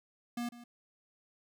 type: tone with echo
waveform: square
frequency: 239 Hz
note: A#3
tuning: 43 cents sharp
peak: -35 dBFS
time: 0.37-0.49 s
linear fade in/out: 5 ms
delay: 150 ms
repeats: 1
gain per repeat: -15 dB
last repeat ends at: 0.64 s
effects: none